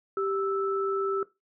sine tone pair together, 391.6 / 1316 Hz, G4 / E6, -2 / -3 cents, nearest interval octave + major sixth, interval 2099 cents, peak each -27 / -30 dBFS, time 0.17-1.23 s, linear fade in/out 2 ms, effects noise-tail reverb RT60 0.2 s tail -17 dB re dry

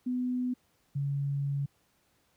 sine tone pair in turn, 250 / 140.6 Hz, B3 / C#3, +21 / +25 cents, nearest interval minor seventh, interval 996 cents, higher first, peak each -28 dBFS, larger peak neither, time 0.06-0.54 / 0.95-1.66 s, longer second, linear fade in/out 10 ms, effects pink hiss -70 dBFS RMS until 2.36 s + high-pass 60 Hz 12 dB/octave

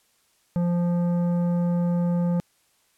triangle tone with tanh clipping, 174.1 Hz, F3, 5 cents flat, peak -22 dBFS, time 0.56-2.4 s, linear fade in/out 0 ms, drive 15 dB, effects white hiss -65 dBFS RMS until 2.97 s + low-pass 12000 Hz 12 dB/octave

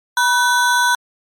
square ring-modulated tone, 1238 Hz, D#6, 9 cents flat, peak -10 dBFS, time 0.17-0.95 s, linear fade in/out 2 ms, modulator 268 Hz, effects low-pass 12000 Hz 12 dB/octave + MP3 64 kbps

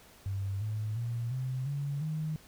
sine tone with pitch steps, 98 / 107.49 / 117.9 / 129.31 / 141.83 / 155.57 Hz, G2 / A2 / A#2 / C3 / C#3 / D#3, 0 / -40 / +20 / -20 / +40 / 0 cents, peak -31 dBFS, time 0.26-2.36 s, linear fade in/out 0 ms, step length 350 ms, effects pink hiss -57 dBFS RMS until 2.47 s

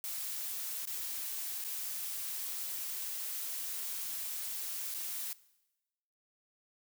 blue noise with dropouts, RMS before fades -39 dBFS, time 0.04-5.33 s, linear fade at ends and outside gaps 1 ms, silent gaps 0.854-0.872 / 1.641-1.647 / 4.941-4.945 s, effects noise-tail reverb RT60 1.0 s tail -20 dB re dry

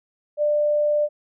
sine tone, 594 Hz, D5, 20 cents sharp, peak -17 dBFS, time 0.37-1.09 s, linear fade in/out 50 ms, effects none

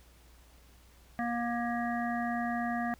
harmonic tone, 237.1 Hz, A#3, 30 cents sharp, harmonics 1 / 3 / 5 / 7 / 8, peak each -33 / -34 / -42 / -40 / -42 dBFS, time 1.19-2.94 s, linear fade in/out 0 ms, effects added 60 Hz sine -57 dBFS peak until 2.99 s + pink hiss -62 dBFS RMS until 2.99 s

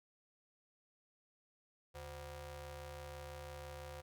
sawtooth ring-modulated tone, 220 Hz, A3, in tune, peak -40 dBFS, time 1.94-4.02 s, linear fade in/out 20 ms, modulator 297 Hz, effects none

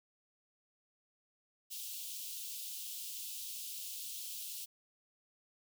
white high-pass noise, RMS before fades -44 dBFS, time 1.7-4.66 s, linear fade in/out 20 ms, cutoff 2800 Hz, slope 48 dB/octave, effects none

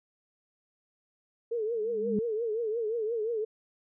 sine tone with vibrato, 448.1 Hz, A4, 32 cents sharp, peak -28 dBFS, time 1.51-3.45 s, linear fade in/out 10 ms, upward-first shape triangle, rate 5.7 Hz, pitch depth 130 cents each way
sine tone with exponential growth, 204.6 Hz, G#3, 26 cents flat, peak -24 dBFS, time 1.74-2.19 s, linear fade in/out 2 ms, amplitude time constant 96 ms
effects none

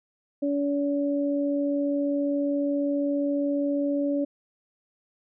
sine tone pair together, 284.7 / 570 Hz, C#4 / C#5, +46 / +48 cents, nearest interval octave, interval 1202 cents, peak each -24 / -28 dBFS, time 0.42-4.25 s, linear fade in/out 10 ms, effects none

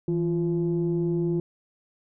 sine tone pair together, 163.95 / 346.5 Hz, E3 / F4, -9 / -14 cents, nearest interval octave + minor second, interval 1295 cents, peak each -24 dBFS, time 0.08-1.4 s, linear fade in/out 2 ms, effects tanh soft clip ceiling -17 dBFS

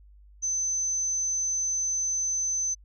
sine tone, 6130 Hz, G8, 40 cents flat, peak -25 dBFS, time 0.42-2.75 s, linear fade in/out 20 ms, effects added 50 Hz sine -50 dBFS peak until 2.84 s

